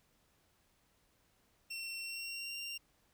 25% pulse tone with pitch glide, 2714 to 2773 Hz, E7 to F7, +50 to -13 cents, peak -37 dBFS, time 1.7-2.78 s, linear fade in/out 10 ms, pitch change +37 cents, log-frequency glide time 1.99-2.57 s, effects pink hiss -73 dBFS RMS until 3.13 s

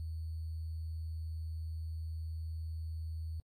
sine tone with sample-and-hold, 80.3 Hz, E2, 45 cents flat, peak -37 dBFS, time 0-3.4 s, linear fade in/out 0 ms, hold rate 4410 Hz, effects AAC 48 kbps

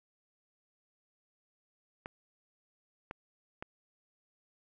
clicks, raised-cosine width 0.5 ms, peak -25 dBFS, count 3, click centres 2.059 / 3.111 / 3.625 s, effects none

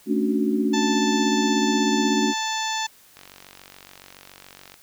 sine chord, D major seventh, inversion second, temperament equal, 220 / 277.2 / 293.7 / 370 Hz, A3 / C#4 / D4 / F#4, 0 / 0 / 0 / 0 cents, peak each -23 / -25 / -25 / -26 dBFS, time 0.06-2.34 s, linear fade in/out 50 ms
harmonic tone, 880 Hz, A5, in tune, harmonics 1 / 2 / 3 / 4 / 5 / 6 / 7 / 8, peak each -27 / -31 / -35 / -31 / -35 / -38 / -35 / -36 dBFS, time 0.73-2.87 s, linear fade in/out 10 ms
click train, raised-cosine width 0.2 ms, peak -25 dBFS, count 75, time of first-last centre 3.17-4.741 s, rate 47.1 Hz
effects white hiss -53 dBFS RMS until 4.82 s

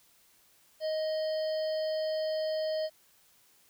harmonic tone, 626 Hz, D#5, 10 cents sharp, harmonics 1 / 3 / 5 / 7 / 8, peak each -29 / -49 / -48 / -45 / -47 dBFS, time 0.8-2.9 s, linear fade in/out 50 ms, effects white hiss -64 dBFS RMS until 3.69 s

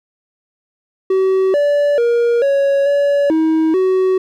triangle tone with pitch steps, 380.1 / 579 / 472.4 / 556 / 569 / 318.8 / 374.9 Hz, F#4 / D5 / A#4 / C#5 / C#5 / D#4 / F#4, +47 / -25 / +23 / +5 / +45 / +42 / +23 cents, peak -9 dBFS, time 1.1-4.18 s, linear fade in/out 5 ms, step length 440 ms, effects none

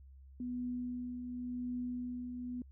sine tone with tremolo, 246.9 Hz, B3, in tune, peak -35 dBFS, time 0.4-2.62 s, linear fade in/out 2 ms, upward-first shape triangle, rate 0.91 Hz, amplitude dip 45%, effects added 67 Hz sine -53 dBFS peak until 2.71 s

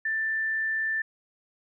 sine tone, 1772 Hz, A6, 12 cents sharp, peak -25 dBFS, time 0.05-1.02 s, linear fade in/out 5 ms, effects none

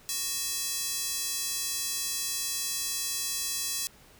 square tone with high-pass filter, 370 Hz, F#4, in tune, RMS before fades -32 dBFS, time 0.09-3.87 s, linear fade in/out 0 ms, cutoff 5700 Hz, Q 0.94, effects pink hiss -56 dBFS RMS until 4.19 s

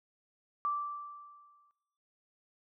sine tone with exponential decay, 1169 Hz, D6, 8 cents flat, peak -28 dBFS, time 0.65-1.71 s, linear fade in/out 0 ms, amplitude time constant 230 ms, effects noise-tail reverb RT60 1.0 s tail -19 dB re dry

